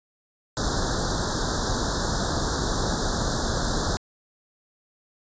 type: band-stop noise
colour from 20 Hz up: pink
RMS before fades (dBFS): -25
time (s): 0.57-3.97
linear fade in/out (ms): 0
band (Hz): 1700 to 3600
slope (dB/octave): 96
effects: resampled to 16000 Hz